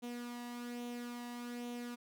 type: tone with flanger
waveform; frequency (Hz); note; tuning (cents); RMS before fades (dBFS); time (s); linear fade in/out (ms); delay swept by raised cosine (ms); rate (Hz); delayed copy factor
sawtooth; 241.3; B3; -40; -44; 0.02-1.96; 20; 0.3 to 1.07; 1.2; +0.5
effects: none